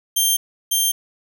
10% pulse tone pair in turn, 3170 / 3170 Hz, G7 / G7, +19 / +19 cents, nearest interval unison, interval 0 cents, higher neither, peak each -7 / -8 dBFS, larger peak first, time 0.16-0.37 / 0.71-0.92 s, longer neither, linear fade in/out 10 ms, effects none

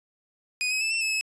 sawtooth tone with pitch steps, 2487 / 2544 / 2628 / 2689 / 2601 / 2585 Hz, D#7 / D#7 / E7 / E7 / E7 / E7, -1 / +38 / -6 / +34 / -24 / -34 cents, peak -21 dBFS, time 0.61-1.21 s, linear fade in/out 0 ms, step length 100 ms, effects resampled to 22050 Hz

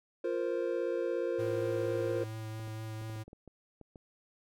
triangle chord, F suspended fourth, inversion none, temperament equal, 349.2 / 466.2 / 523.3 Hz, F4 / Bb4 / C5, 0 / 0 / 0 cents, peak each -33 dBFS, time 0.24-2.24 s, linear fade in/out 5 ms
square tone with vibrato, 110 Hz, A2, in tune, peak -39 dBFS, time 1.38-3.24 s, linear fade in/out 20 ms, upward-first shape triangle, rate 4.3 Hz, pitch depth 14 cents each way
clicks, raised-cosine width 2 ms, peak -37 dBFS, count 10, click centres 2.597 / 2.676 / 3.016 / 3.098 / 3.161 / 3.28 / 3.331 / 3.477 / 3.813 / 3.958 s
effects none

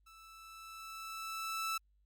sawtooth tone with level ramp, 1318.5 Hz, E6, in tune, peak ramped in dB -53 to -30 dBFS, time 0.06-1.78 s, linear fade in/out 10 ms, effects added 50 Hz sine -68 dBFS peak until 2.05 s + Opus 48 kbps

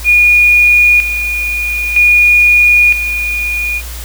sine tone with tremolo, 2443 Hz, D#7, 32 cents flat, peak -4 dBFS, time 0.04-3.82 s, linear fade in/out 50 ms, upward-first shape square, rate 0.52 Hz, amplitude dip 65%, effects added 60 Hz sine -23 dBFS peak until 4.04 s + white hiss -29 dBFS RMS until 4.04 s

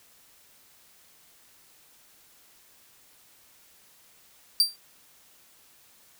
40% pulse tone with exponential decay, 4700 Hz, D8, 1 cent sharp, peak -13 dBFS, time 4.6-4.76 s, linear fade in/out 1 ms, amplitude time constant 34 ms, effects white hiss -58 dBFS RMS until 6.19 s

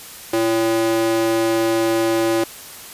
square tone with high-pass filter, 112.9 Hz, A2, 45 cents sharp, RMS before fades -18 dBFS, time 0.33-2.44 s, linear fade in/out 5 ms, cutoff 400 Hz, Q 3.7, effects white hiss -37 dBFS RMS until 2.93 s + resampled to 32000 Hz

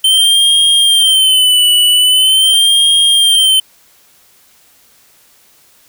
square tone with vibrato, 3092 Hz, G7, 24 cents flat, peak -7 dBFS, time 0.04-3.6 s, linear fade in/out 5 ms, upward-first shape sine, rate 0.43 Hz, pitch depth 77 cents each way, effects white hiss -48 dBFS RMS until 5.88 s

